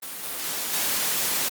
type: noise with level steps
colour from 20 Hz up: white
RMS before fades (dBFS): -35 / -31 / -29 / -25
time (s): 0.02-1.49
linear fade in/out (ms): 10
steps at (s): 0.23 / 0.44 / 0.73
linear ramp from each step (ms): 10
effects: high-pass 150 Hz 12 dB/octave + Opus 32 kbps